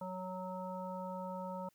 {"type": "harmonic tone", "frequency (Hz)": 185, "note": "F#3", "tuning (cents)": 0, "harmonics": [1, 3, 5, 7], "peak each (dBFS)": [-44, -44, -44, -52], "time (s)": [0.01, 1.69], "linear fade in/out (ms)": 5, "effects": ["white hiss -74 dBFS RMS until 1.74 s"]}